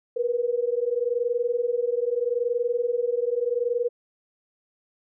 sine tone pair together, 470.8 / 491.6 Hz, A#4 / B4, +17 / -8 cents, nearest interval minor second, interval 75 cents, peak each -25 dBFS, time 0.16-3.89 s, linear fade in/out 10 ms, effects none

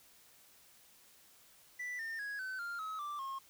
triangle tone with pitch steps, 1975.5 / 1811.5 / 1661.2 / 1523.3 / 1396.9 / 1281 / 1174.6 / 1077.1 Hz, B6 / A6 / G#6 / F#6 / F6 / E6 / D6 / C6, 0 / +50 / 0 / +50 / 0 / -50 / 0 / +50 cents, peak -37 dBFS, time 1.79-3.39 s, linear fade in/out 10 ms, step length 200 ms, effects white hiss -63 dBFS RMS until 3.49 s

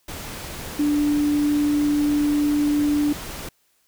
sine tone in noise, 293.7 Hz, D4, in tune, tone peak -17 dBFS, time 0.79-3.13 s, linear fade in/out 5 ms, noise pink, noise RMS -34 dBFS, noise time 0.08-3.49 s, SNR +14 dB, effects white hiss -65 dBFS RMS until 3.87 s

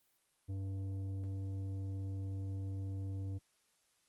triangle tone with tanh clipping, 96.8 Hz, G2, 21 cents flat, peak -39 dBFS, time 0.48-3.39 s, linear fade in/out 20 ms, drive 14 dB, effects white hiss -75 dBFS RMS until 4.08 s + Opus 32 kbps

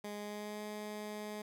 15% pulse tone with pitch glide, 207 to 210.7 Hz, G#3 to G#3, -5 to +25 cents, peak -35 dBFS, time 0.04-1.42 s, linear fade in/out 5 ms, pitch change +30 cents, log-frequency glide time 0.17-0.62 s, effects none

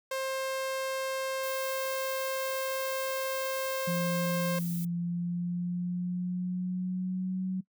sawtooth tone, 530 Hz, C5, 22 cents sharp, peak -27 dBFS, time 0.11-4.59 s, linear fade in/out 5 ms
violet noise, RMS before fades -42 dBFS, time 1.43-4.85 s, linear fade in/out 5 ms
sine tone with pitch glide, 172.2 to 186.7 Hz, F3 to F#3, -24 to +16 cents, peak -29 dBFS, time 3.87-7.61 s, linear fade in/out 10 ms, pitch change +140 cents, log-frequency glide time 4.91-7.46 s
effects noise-tail reverb RT60 0.1 s tail -21 dB re dry

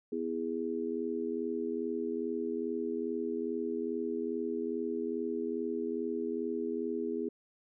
sine chord, E major, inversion second, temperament just, 247.2 / 329.6 / 412 Hz, B3 / E4 / G#4, +2 / 0 / -14 cents, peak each -37 / -37 / -35 dBFS, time 0.12-7.29 s, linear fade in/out 5 ms, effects none

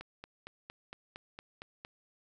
click train, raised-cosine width 0.3 ms, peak -28 dBFS, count 9, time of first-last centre 0.01-1.849 s, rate 4.35 Hz, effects none

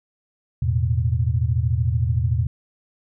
sine chord, E suspended fourth, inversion none, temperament equal, 82.41 / 110 / 123.47 Hz, E2 / A2 / B2, 0 / 0 / 0 cents, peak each -22 dBFS, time 0.62-2.47 s, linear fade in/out 5 ms, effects none

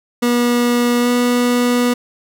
30% pulse tone with pitch glide, 241.3 to 244.1 Hz, B3 to B3, -40 to -20 cents, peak -10 dBFS, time 0.22-1.94 s, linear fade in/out 10 ms, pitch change +20 cents, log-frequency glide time 1-1.09 s, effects none

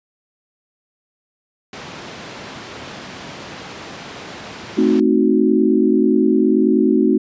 pink band-pass noise, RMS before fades -34 dBFS, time 1.73-5 s, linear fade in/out 2 ms, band 150 to 4800 Hz, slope 12 dB/octave
sine chord, A diminished seventh, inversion none, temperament equal, 220 / 261.6 / 311.1 / 370 Hz, A3 / C4 / Eb4 / Gb4, 0 / 0 / 0 / 0 cents, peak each -17 dBFS, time 4.77-7.18 s, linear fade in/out 10 ms
effects resampled to 16000 Hz

